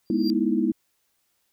triangle tone with exponential growth, 4746 Hz, D8, 17 cents sharp, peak -26 dBFS, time 0.06-0.3 s, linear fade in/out 0 ms, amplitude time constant 51 ms
sine chord, E major seventh, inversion first, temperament equal with one note detuned, 207.7 / 242.7 / 311.1 / 329.6 Hz, G#3 / B3 / D#4 / E4, 0 / -30 / 0 / 0 cents, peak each -26 / -25 / -26 / -25 dBFS, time 0.1-0.72 s, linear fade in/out 2 ms
effects white hiss -71 dBFS RMS until 1.52 s

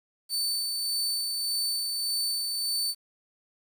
sawtooth tone with tremolo, 4529 Hz, C#8, 36 cents sharp, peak -23 dBFS, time 0.29-2.95 s, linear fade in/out 50 ms, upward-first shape sine, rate 1.7 Hz, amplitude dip 30%, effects 9-bit

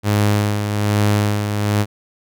sawtooth tone with tremolo, 103.83 Hz, G#2, in tune, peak -9 dBFS, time 0.03-1.86 s, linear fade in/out 50 ms, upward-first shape sine, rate 1.2 Hz, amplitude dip 50%, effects none

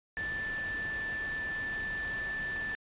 sine tone in noise, 1760 Hz, A6, in tune, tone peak -33 dBFS, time 0.17-2.75 s, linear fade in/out 0 ms, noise pink, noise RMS -44 dBFS, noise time 0.17-2.75 s, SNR +8 dB, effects resampled to 8000 Hz

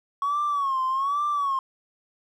triangle tone with vibrato, 1108.7 Hz, C#6, in tune, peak -19 dBFS, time 0.22-1.59 s, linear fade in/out 2 ms, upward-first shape sine, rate 1.2 Hz, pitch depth 110 cents each way, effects tanh soft clip ceiling -19 dBFS

